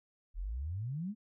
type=exponential sweep; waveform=sine; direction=up; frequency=38.33 to 224.3 Hz; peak=-35 dBFS; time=0.34-1.15 s; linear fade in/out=50 ms; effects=none